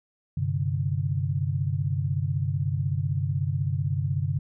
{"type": "chord", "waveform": "sine", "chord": "G suspended fourth", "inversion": "none", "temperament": "equal with one note detuned", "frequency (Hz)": [96.32, 130.81, 146.83], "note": ["G2", "C3", "D3"], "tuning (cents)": [-30, 0, 0], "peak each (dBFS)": -28, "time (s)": [0.37, 4.39], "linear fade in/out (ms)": 5, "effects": []}